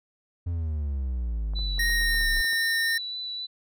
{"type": "exponential sweep", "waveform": "triangle", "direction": "down", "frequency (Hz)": [88.1, 32.84], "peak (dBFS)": -24, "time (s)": [0.46, 2.42], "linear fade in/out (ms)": 10}
{"type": "clicks", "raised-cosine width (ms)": 1, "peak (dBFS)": -33, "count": 11, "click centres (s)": [1.536, 1.591, 1.782, 1.898, 2.015, 2.145, 2.211, 2.368, 2.402, 2.445, 2.531]}
{"type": "tone with vibrato", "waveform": "sine", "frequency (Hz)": 3966, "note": "B7", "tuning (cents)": 7, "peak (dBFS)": -31, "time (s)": [1.55, 3.47], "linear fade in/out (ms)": 20, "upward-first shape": "sine", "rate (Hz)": 3.8, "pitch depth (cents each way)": 11}
{"type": "tone with pitch glide", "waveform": "square", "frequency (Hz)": [1864.7, 1824.2], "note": ["A#6", "A#6"], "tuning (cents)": [0, -38], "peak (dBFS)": -24, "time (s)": [1.79, 2.98], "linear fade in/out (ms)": 5, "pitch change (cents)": -38, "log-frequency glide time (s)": [1.95, 2.28]}
{"effects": []}